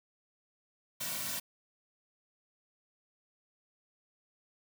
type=noise with comb filter; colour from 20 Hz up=white; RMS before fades=-37 dBFS; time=1-1.4 s; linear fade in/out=10 ms; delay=2.4 ms; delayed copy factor=-0.95; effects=none